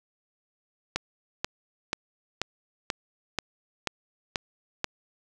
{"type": "click train", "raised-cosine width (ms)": 0.2, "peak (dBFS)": -9, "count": 9, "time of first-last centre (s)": [0.96, 4.843], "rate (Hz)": 2.06, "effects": []}